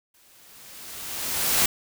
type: noise with exponential growth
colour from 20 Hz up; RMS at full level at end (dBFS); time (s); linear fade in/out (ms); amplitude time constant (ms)
white; -19; 0.14-1.66; 5; 330
effects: none